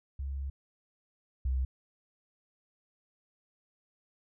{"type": "tone pair in turn", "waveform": "sine", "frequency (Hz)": [68.5, 64.66], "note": ["C#2", "C2"], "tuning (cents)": [-20, -20], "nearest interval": "minor second", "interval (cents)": 100, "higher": "first", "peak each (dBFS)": [-33, -27], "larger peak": "second", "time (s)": [[0.19, 0.5], [1.45, 1.65]], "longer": "first", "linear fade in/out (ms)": 5, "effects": []}